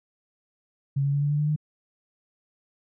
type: tone with pitch steps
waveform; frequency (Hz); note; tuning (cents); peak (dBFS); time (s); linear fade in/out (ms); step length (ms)
sine; 138.59 / 140.69 / 142.82 / 144.98 / 147.17 / 149.4 / 151.66; C#3 / C#3 / D3 / D3 / D3 / D3 / D#3; 0 / +26 / -48 / -22 / +4 / +30 / -44; -21; 0.96-1.562; 10; 86
effects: none